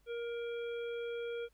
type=harmonic tone; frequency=470.3 Hz; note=A#4; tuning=15 cents sharp; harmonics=1 / 3 / 5 / 7; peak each=-37 / -49 / -52 / -54 dBFS; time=0.06-1.49 s; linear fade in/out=50 ms; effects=added 50 Hz sine -69 dBFS peak until 1.53 s + pink hiss -75 dBFS RMS until 1.53 s